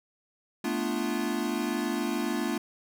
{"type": "chord", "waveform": "square", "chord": "B half-diminished seventh", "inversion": "third", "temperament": "equal with one note detuned", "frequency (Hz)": [220, 246.9, 293.7, 346], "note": ["A3", "B3", "D4", "F4"], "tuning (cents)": [0, 0, 0, -16], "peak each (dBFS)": -34, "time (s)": [0.64, 2.58], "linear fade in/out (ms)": 5, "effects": []}